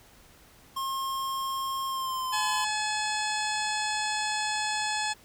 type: tone with pitch glide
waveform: square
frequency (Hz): 1072 to 1017.7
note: C6 to C6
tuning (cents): +42 to -48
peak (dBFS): -30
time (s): 0.76-2.65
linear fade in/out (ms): 10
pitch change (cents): -90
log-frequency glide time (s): 1.87-2.44
type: harmonic tone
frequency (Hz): 854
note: G#5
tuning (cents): +48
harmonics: 1 / 2 / 3 / 4 / 5 / 6 / 8 / 9 / 10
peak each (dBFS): -31 / -34 / -36 / -37 / -38 / -39 / -40 / -41 / -41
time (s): 2.32-5.14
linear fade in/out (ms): 20
effects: pink hiss -56 dBFS RMS until 5.24 s